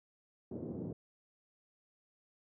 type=band-pass noise; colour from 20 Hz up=white; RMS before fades=-42 dBFS; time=0.51-0.93 s; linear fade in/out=5 ms; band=100 to 400 Hz; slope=24 dB/octave; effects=none